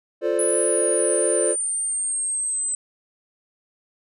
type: chord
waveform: triangle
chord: D minor seventh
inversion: first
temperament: equal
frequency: 349.2 / 440 / 523.3 / 587.3 Hz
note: F4 / A4 / C5 / D5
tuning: 0 / 0 / 0 / 0 cents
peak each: -23 dBFS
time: 0.21-1.56 s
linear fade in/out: 50 ms
type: linear sweep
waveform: sine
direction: down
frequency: 9956 to 8060 Hz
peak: -22 dBFS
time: 0.39-2.75 s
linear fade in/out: 2 ms
effects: none